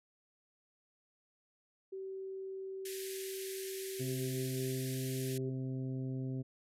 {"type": "tone with pitch glide", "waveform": "sine", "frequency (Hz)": [383.6, 393], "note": ["G4", "G4"], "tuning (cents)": [-37, 4], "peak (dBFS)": -40, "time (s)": [1.92, 5.5], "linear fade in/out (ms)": 10, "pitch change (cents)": 41, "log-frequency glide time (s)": [4.06, 4.99]}
{"type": "band-pass noise", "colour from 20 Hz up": "white", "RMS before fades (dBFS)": -47, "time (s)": [2.85, 5.38], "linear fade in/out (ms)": 5, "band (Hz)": [1600, 14000], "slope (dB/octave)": 96}
{"type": "harmonic tone", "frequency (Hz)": 130.81, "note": "C3", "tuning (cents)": 0, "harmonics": [1, 2, 3, 4, 5], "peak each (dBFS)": [-37, -41, -48, -55, -59], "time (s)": [3.99, 6.43], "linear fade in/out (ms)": 20}
{"effects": []}